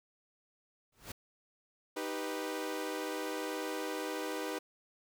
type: noise with exponential growth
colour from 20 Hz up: pink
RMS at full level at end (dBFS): -39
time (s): 0.92-1.12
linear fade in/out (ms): 5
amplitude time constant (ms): 43
type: chord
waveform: sawtooth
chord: Eb augmented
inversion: none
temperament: equal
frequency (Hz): 311.1 / 392 / 493.9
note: Eb4 / G4 / B4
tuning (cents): 0 / 0 / 0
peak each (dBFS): -36 / -37 / -36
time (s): 1.96-4.59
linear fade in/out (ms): 10
effects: none